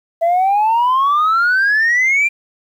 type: exponential sweep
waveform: sine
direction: up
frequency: 660 to 2399 Hz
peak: -9 dBFS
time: 0.21-2.29 s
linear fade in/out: 20 ms
effects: tanh soft clip ceiling -9 dBFS + 8-bit